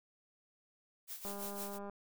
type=noise with tremolo; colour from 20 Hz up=blue; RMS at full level=-43 dBFS; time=1.07-1.79 s; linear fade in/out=50 ms; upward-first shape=sine; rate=5.9 Hz; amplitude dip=70%
type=click train; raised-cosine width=1 ms; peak=-33 dBFS; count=131; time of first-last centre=1.25-1.897 s; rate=201 Hz
effects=none